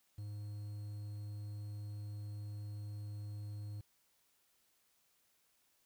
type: tone with quantisation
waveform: triangle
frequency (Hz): 103.7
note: G#2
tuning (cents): -2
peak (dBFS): -40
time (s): 0.18-3.81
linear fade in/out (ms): 5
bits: 11
effects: white hiss -75 dBFS RMS until 5.85 s